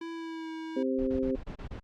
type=tone with pitch glide; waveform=square; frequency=331.9 to 321.5 Hz; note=E4 to E4; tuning=+12 to -43 cents; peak=-37 dBFS; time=0.01-0.83 s; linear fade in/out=5 ms; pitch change=-55 cents; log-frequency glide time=0.12-0.5 s
type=harmonic tone; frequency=131.1 Hz; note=C3; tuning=4 cents sharp; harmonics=2 / 3 / 4; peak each=-29 / -32 / -33 dBFS; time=0.76-1.36 s; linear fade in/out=10 ms
type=noise bursts; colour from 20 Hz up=brown; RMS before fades=-39 dBFS; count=7; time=0.98-1.799 s; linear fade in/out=10 ms; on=93 ms; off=28 ms
effects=low-pass 4000 Hz 12 dB/octave + Opus 48 kbps